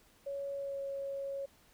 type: tone with pitch glide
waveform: sine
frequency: 558 to 551.9 Hz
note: C#5 to C#5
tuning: +11 to -8 cents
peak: -36 dBFS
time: 0.26-1.46 s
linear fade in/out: 10 ms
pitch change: -19 cents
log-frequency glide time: 0.57-0.81 s
effects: pink hiss -65 dBFS RMS until 1.73 s